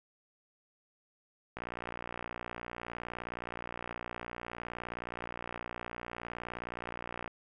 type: click train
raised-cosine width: 0.5 ms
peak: -24 dBFS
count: 340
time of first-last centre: 1.57-7.277 s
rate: 59.4 Hz
effects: none